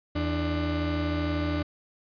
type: tone pair together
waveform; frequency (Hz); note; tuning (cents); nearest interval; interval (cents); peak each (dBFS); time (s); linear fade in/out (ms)
35% pulse; 82.41 / 296.7; E2 / D4; 0 / +18; octave + minor seventh; 2218; -27; 0.15-1.63; 10
effects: resampled to 11025 Hz